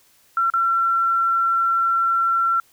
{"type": "tone with dropouts", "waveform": "sine", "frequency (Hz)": 1356, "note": "E6", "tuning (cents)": 49, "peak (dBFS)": -16, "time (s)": [0.37, 2.6], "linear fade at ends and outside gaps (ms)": 2, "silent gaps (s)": [0.501, 0.537], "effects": ["white hiss -57 dBFS RMS until 2.72 s"]}